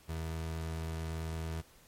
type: tone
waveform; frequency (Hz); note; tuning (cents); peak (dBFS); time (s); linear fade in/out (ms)
30% pulse; 81; E2; -30; -33; 0.08-1.62; 20
effects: pink hiss -61 dBFS RMS until 1.87 s + MP3 64 kbps